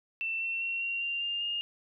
sine tone with pitch steps, 2678 / 2703 / 2728 / 2753 / 2779 / 2805 / 2831 Hz, E7 / E7 / F7 / F7 / F7 / F7 / F7, +27 / +43 / -41 / -25 / -9 / +7 / +23 cents, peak -30 dBFS, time 0.21-1.61 s, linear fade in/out 0 ms, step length 200 ms, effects none

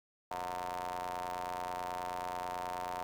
sawtooth ring-modulated tone, 89.3 Hz, F2, 39 cents sharp, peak -30 dBFS, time 0.31-3.03 s, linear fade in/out 0 ms, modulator 817 Hz, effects 11-bit

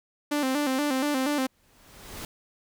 sawtooth tone with vibrato, 277.2 Hz, C#4, in tune, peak -20 dBFS, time 0.31-1.47 s, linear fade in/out 10 ms, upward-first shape square, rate 4.2 Hz, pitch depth 100 cents each way
pink noise with exponential growth, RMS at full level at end -36 dBFS, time 1.37-2.25 s, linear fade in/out 1 ms, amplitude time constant 190 ms
effects none

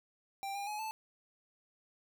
square tone with pitch steps, 788 / 804 / 843 / 876 Hz, G5 / G5 / G#5 / A5, +9 / +44 / +26 / -8 cents, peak -38 dBFS, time 0.43-0.91 s, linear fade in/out 0 ms, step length 120 ms, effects none

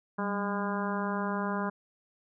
harmonic tone with a mistuned harmonic, 203.2 Hz, G#3, 38 cents flat, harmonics 1 / 2 / 3 / 4 / 5 / 6 / 7 / 8, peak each -32 / -38 / -39 / -40 / -36 / -41 / -40 / -43 dBFS, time 0.18-1.7 s, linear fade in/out 10 ms, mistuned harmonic 1, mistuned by -62 cents, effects none

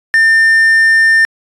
triangle tone with quantisation, 1800 Hz, A6, 39 cents sharp, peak -4 dBFS, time 0.14-1.25 s, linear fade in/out 0 ms, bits 5, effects resampled to 24000 Hz

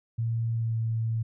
sine tone with pitch glide, 114.8 to 113.02 Hz, A#2 to A2, -26 to +47 cents, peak -25 dBFS, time 0.18-1.23 s, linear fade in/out 10 ms, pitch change -27 cents, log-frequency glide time 0.53-0.78 s, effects none

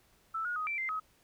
sine tone with pitch steps, 1320 / 1442 / 1253 / 2340 / 2084 / 1272 Hz, E6 / F#6 / D#6 / D7 / C7 / D#6, +2 / -45 / +12 / -7 / -7 / +38 cents, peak -32 dBFS, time 0.34-1 s, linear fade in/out 10 ms, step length 110 ms, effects pink hiss -67 dBFS RMS until 1.23 s

